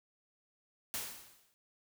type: noise with exponential decay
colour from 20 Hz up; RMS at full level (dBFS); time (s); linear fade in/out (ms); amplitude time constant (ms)
white; -36; 0.94-1.54; 0; 130
effects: none